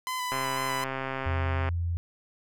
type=tone with vibrato; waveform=sawtooth; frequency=1009 Hz; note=B5; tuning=37 cents sharp; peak=-26 dBFS; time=0.07-0.84 s; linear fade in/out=0 ms; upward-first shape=square; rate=4 Hz; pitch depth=18 cents each way
type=click train; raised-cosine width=0.5 ms; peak=-17 dBFS; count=183; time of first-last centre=0.32-1.688 s; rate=133 Hz
type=tone; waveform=sine; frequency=85.5 Hz; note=F2; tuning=36 cents flat; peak=-26 dBFS; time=1.26-1.97 s; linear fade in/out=0 ms
effects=none